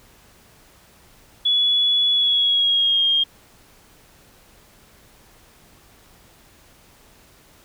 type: tone with pitch glide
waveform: sine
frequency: 3400 to 3226 Hz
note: G#7 to G7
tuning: +40 to +49 cents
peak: -15 dBFS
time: 1.45-3.24 s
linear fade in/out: 10 ms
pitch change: -91 cents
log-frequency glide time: 2.12-3.06 s
effects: pink hiss -52 dBFS RMS until 7.64 s